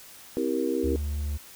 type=chord; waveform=sine; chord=C dominant seventh; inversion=none; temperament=just; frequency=261.6 / 327 / 392.4 / 470.9 Hz; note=C4 / E4 / G4 / Bb4; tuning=0 / -14 / +2 / +18 cents; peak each=-30 / -29 / -30 / -30 dBFS; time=0.37-0.96 s; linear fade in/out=0 ms
type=tone; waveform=triangle; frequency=73.42 Hz; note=D2; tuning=in tune; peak=-25 dBFS; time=0.83-1.38 s; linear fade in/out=20 ms
effects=white hiss -48 dBFS RMS until 1.55 s